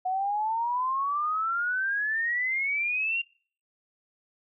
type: exponential sweep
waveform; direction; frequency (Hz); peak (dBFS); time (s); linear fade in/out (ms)
sine; up; 732 to 2794; -25; 0.05-3.22; 10
effects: noise-tail reverb RT60 0.5 s tail -26 dB re dry